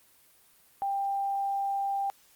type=tone; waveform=sine; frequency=792 Hz; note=G5; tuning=18 cents sharp; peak=-27 dBFS; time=0.82-2.1 s; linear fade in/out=0 ms; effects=white hiss -61 dBFS RMS until 2.35 s + Opus 32 kbps